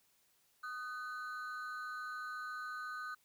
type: ring-modulated tone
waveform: triangle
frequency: 1374 Hz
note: F6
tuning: 29 cents flat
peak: -36 dBFS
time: 0.63-3.15 s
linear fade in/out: 10 ms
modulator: 133 Hz
effects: white hiss -73 dBFS RMS until 3.24 s